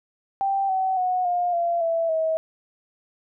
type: tone with pitch steps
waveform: sine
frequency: 784 / 758.2 / 733.2 / 709 / 685.7 / 663.1 / 641.2 Hz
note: G5 / F#5 / F#5 / F5 / F5 / E5 / E5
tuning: 0 / +42 / -16 / +26 / -32 / +10 / -48 cents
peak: -20 dBFS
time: 0.41-2.37 s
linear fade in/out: 0 ms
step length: 280 ms
effects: none